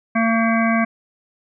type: harmonic tone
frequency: 226.9 Hz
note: A#3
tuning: 47 cents flat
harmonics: 1 / 3 / 5 / 7 / 9 / 10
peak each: -17 / -22 / -24 / -25 / -27 / -27 dBFS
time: 0.15-0.85 s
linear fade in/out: 10 ms
effects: none